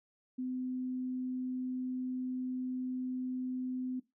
sine tone, 254.8 Hz, C4, 46 cents flat, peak -34 dBFS, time 0.38-4 s, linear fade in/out 10 ms, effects noise-tail reverb RT60 0.2 s tail -17 dB re dry

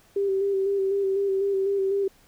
sine tone with vibrato, 392 Hz, G4, in tune, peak -21 dBFS, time 0.16-2.08 s, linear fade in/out 5 ms, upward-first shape square, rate 4 Hz, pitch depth 27 cents each way, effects pink hiss -58 dBFS RMS until 2.27 s

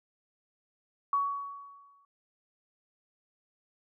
sine tone with exponential decay, 1124 Hz, C#6, 24 cents sharp, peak -23 dBFS, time 1.13-2.05 s, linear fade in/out 2 ms, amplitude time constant 200 ms, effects none

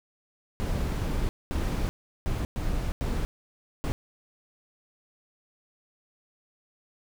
brown noise bursts at uneven times, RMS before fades -28 dBFS, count 6, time 0.6-1.29 / 1.51-1.89 / 2.26-2.45 / 2.56-2.92 / 3.01-3.25 / 3.84-3.92 s, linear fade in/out 0 ms, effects none

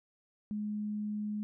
sine tone, 210 Hz, G#3, 19 cents sharp, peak -33 dBFS, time 0.51-1.43 s, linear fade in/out 0 ms, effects none

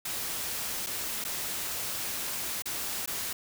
white noise with dropouts, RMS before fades -34 dBFS, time 0.05-3.33 s, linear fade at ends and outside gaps 5 ms, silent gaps 0.864-0.868 / 1.241-1.248 / 2.622-2.656 / 3.06-3.075 s, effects none

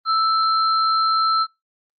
sine tone pair together, 1318.5 / 4141 Hz, E6 / C8, 0 / -19 cents, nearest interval octave + minor sixth, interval 1981 cents, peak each -16 / -24 dBFS, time 0.05-1.47 s, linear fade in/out 50 ms, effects noise-tail reverb RT60 0.2 s tail -24 dB re dry + Opus 24 kbps

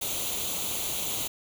white noise with comb filter, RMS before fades -31 dBFS, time 0.01-1.28 s, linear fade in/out 10 ms, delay 0.29 ms, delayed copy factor +0.7, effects none

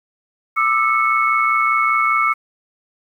sine tone cluster, 1192 / 1317 / 2199 Hz, D6 / E6 / C#7, +25 / -2 / -14 cents, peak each -18 dBFS, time 0.56-2.34 s, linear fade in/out 20 ms, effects 8-bit

